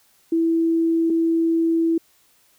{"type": "tone pair in turn", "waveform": "sine", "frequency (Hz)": [329.6, 329.6], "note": ["E4", "E4"], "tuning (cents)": [0, 0], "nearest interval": "unison", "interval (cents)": 0, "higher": "neither", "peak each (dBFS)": -16, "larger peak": "neither", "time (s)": [[0.32, 1.1], [1.1, 1.98]], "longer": "second", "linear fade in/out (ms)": 5, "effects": ["white hiss -59 dBFS RMS until 2.58 s"]}